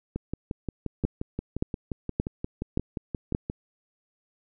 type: two click trains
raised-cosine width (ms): 3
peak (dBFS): -11 / -17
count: 5 / 20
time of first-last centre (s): 1.05-3.349 / 0.16-3.499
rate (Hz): 1.74 / 5.69
effects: none